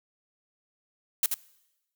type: noise with echo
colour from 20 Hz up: blue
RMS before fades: -23 dBFS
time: 1.23-1.26 s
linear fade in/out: 2 ms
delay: 82 ms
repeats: 1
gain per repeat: -5 dB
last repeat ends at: 1.342 s
effects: noise-tail reverb RT60 1.0 s tail -22 dB re dry